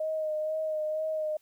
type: tone with vibrato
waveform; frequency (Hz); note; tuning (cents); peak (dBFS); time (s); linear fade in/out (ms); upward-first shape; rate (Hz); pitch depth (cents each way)
sine; 622.3; D#5; 0; -28; 0-1.37; 5; sine; 2.1; 24
effects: white hiss -68 dBFS RMS until 1.41 s